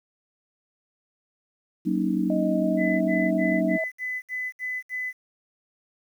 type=chord; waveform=sine; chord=D# minor seventh; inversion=first; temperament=just; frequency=186.68 / 233.3 / 280 / 311.1 Hz; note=F#3 / A#3 / C#4 / D#4; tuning=+16 / +2 / +18 / 0 cents; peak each=-26 / -28 / -29 / -26 dBFS; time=1.85-3.78 s; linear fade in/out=20 ms
type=tone with pitch glide; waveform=sine; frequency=622.3 to 646.1 Hz; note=D#5 to E5; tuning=0 to -35 cents; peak=-26 dBFS; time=2.3-3.84 s; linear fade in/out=2 ms; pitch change=+65 cents; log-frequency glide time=2.51-3.11 s
type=tone bursts; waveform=sine; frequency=2008 Hz; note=B6; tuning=28 cents sharp; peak=-27 dBFS; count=8; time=2.77-5.131 s; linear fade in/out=50 ms; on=240 ms; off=63 ms
effects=9-bit